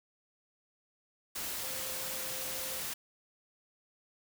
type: tone in noise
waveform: sine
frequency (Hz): 523.3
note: C5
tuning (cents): 0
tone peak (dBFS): -48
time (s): 1.63-2.8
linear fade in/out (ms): 10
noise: white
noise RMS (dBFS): -38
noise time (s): 1.35-2.94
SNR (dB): -13
effects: none